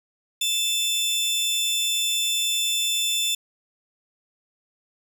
sawtooth tone pair together, 2637 / 3530 Hz, E7 / A7, 0 / +5 cents, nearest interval perfect fourth, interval 505 cents, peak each -27 / -19 dBFS, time 0.41-3.35 s, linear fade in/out 5 ms, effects none

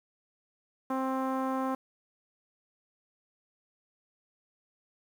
sawtooth tone with low-pass filter, 263.2 Hz, C4, 10 cents sharp, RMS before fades -31 dBFS, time 0.9-1.75 s, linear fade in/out 5 ms, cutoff 1100 Hz, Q 2.5, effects 9-bit

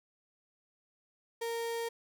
35% pulse tone, 463.1 Hz, A#4, 11 cents flat, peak -32 dBFS, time 1.41-1.89 s, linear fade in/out 10 ms, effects none

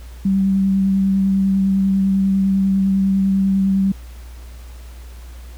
sine tone with vibrato, 193.5 Hz, G3, 22 cents flat, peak -13 dBFS, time 0.25-3.92 s, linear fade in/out 5 ms, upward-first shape triangle, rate 10 Hz, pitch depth 16 cents each way, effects added 60 Hz sine -33 dBFS peak until 5.57 s + pink hiss -47 dBFS RMS until 5.57 s

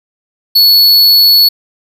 square tone, 4406 Hz, C#8, 11 cents flat, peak -4 dBFS, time 0.55-1.49 s, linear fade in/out 10 ms, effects none

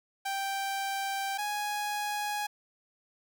sawtooth tone pair in turn, 784 / 831.2 Hz, G5 / G#5, 0 / +1 cents, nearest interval minor second, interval 101 cents, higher second, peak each -27 dBFS, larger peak neither, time 0.25-1.38 / 1.38-2.47 s, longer first, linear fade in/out 10 ms, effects none

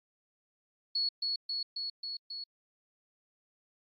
sine tone with echo, 4374 Hz, C#8, 24 cents flat, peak -28 dBFS, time 0.95-1.09 s, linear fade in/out 5 ms, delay 270 ms, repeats 5, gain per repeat -2 dB, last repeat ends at 2.44 s, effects AAC 32 kbps

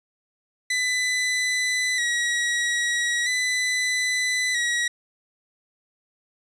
sawtooth tone with vibrato, 1955 Hz, B6, 18 cents flat, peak -18 dBFS, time 0.7-4.88 s, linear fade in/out 5 ms, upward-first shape square, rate 0.39 Hz, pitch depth 40 cents each way, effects resampled to 22050 Hz

